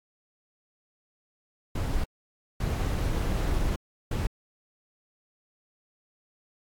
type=noise bursts at uneven times; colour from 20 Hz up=brown; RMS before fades=-27 dBFS; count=3; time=1.75-2.04 / 2.6-3.76 / 4.11-4.27 s; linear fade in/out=5 ms; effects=AAC 64 kbps